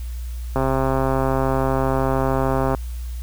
click train, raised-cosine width 1 ms, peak -7 dBFS, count 292, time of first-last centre 0.56-2.748 s, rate 133 Hz, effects added 60 Hz sine -26 dBFS peak until 3.22 s + white hiss -47 dBFS RMS until 3.22 s

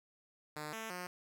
5% pulse tone with pitch steps, 151.2 / 222.5 / 179.7 Hz, D#3 / A3 / F3, -49 / +20 / +50 cents, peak -30 dBFS, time 0.56-1.07 s, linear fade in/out 2 ms, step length 170 ms, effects none

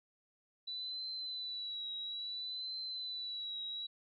sine tone with vibrato, 3963 Hz, B7, 5 cents sharp, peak -39 dBFS, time 0.67-3.87 s, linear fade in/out 10 ms, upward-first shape triangle, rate 0.59 Hz, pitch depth 57 cents each way, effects none

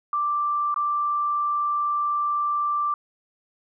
sine tone with dropouts, 1176 Hz, D6, 2 cents sharp, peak -21 dBFS, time 0.13-2.94 s, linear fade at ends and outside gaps 2 ms, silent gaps 0.743-0.761 s, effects none

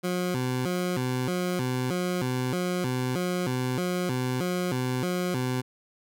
20% pulse tone with vibrato, 151.2 Hz, D#3, 49 cents flat, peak -21 dBFS, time 0.03-5.62 s, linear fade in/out 20 ms, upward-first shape square, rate 1.6 Hz, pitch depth 300 cents each way, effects none

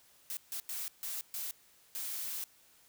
blue noise bursts at uneven times, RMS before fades -39 dBFS, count 6, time 0.3-0.37 / 0.52-0.6 / 0.69-0.88 / 1.03-1.21 / 1.34-1.51 / 1.95-2.44 s, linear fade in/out 0 ms, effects white hiss -64 dBFS RMS until 2.88 s

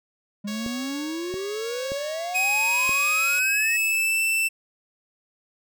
triangle exponential sweep, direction up, 201.2 to 1914 Hz, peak -26 dBFS, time 0.44-3.77 s, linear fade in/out 10 ms
5% pulse tone with tremolo, 554.4 Hz, C#5, in tune, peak -21 dBFS, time 0.47-3.4 s, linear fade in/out 10 ms, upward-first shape sine, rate 0.92 Hz, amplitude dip 35%
clicks, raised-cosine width 2 ms, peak -21 dBFS, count 4, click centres 0.663 / 1.341 / 1.919 / 2.893 s
45% pulse tone with pitch glide, 2520 to 2664 Hz, D#7 to E7, +21 to +18 cents, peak -20 dBFS, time 2.34-4.49 s, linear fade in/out 20 ms, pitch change +97 cents, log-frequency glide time 3.19-4.21 s
effects none

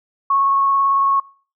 sine tone with vibrato, 1100 Hz, C#6, 14 cents flat, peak -13 dBFS, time 0.3-1.2 s, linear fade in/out 5 ms, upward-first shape sine, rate 18 Hz, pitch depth 10 cents each way, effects noise-tail reverb RT60 0.4 s tail -21 dB re dry

